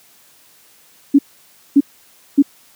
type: tone bursts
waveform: sine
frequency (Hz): 281.2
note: C#4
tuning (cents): +25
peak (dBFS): -5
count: 3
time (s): 1.14-2.424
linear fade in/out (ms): 10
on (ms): 48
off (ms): 570
effects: white hiss -50 dBFS RMS until 2.75 s + high-pass 100 Hz 12 dB/octave